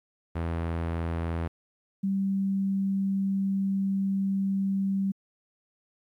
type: tone pair in turn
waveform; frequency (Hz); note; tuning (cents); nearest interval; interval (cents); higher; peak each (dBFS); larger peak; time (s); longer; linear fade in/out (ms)
sawtooth / sine; 83.3 / 194.77; E2 / G3; +19 / -11; octave + minor third; 1470; second; -24; neither; 0.35-1.48 / 2.03-5.12; second; 10
effects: low-pass 2000 Hz 12 dB/octave + 11-bit